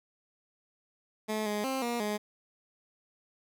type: tone with pitch steps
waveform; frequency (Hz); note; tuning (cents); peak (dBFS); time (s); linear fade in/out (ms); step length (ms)
15% pulse; 215.6 / 208.8 / 265 / 238 / 209.4; A3 / G#3 / C4 / A#3 / G#3; -35 / +10 / +22 / +36 / +15; -24; 1.28-2.18; 20; 180
effects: none